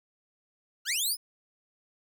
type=linear sweep; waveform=15% pulse; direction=up; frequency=1318.5 to 5300 Hz; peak=-20 dBFS; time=0.85-1.17 s; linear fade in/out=50 ms; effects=none